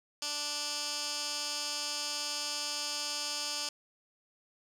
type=tone with band-pass filter; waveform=15% pulse; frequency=293.7 Hz; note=D4; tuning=in tune; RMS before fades=-36 dBFS; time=0.22-3.69 s; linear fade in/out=2 ms; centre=5500 Hz; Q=2.1; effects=none